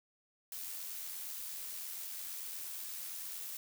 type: noise with amplitude modulation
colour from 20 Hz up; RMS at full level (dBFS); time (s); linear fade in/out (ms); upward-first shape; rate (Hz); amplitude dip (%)
blue; -42; 0.52-3.57; 2; sine; 88.6; 30
effects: none